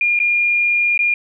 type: tone with dropouts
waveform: sine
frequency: 2415 Hz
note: D7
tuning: 48 cents sharp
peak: -13 dBFS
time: 0.01-1.14 s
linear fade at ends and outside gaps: 2 ms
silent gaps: 0.191-0.2 / 0.977-0.991 s
effects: none